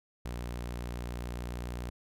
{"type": "tone with vibrato", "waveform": "sawtooth", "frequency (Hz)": 60.1, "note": "B1", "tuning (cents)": -46, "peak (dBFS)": -32, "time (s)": [0.25, 1.9], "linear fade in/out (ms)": 5, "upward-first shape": "sine", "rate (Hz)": 7.2, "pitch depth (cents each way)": 12, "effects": []}